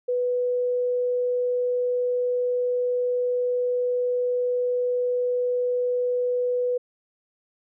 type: tone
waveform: sine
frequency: 493.9 Hz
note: B4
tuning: in tune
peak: -21 dBFS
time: 0.08-6.78 s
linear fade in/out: 10 ms
effects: none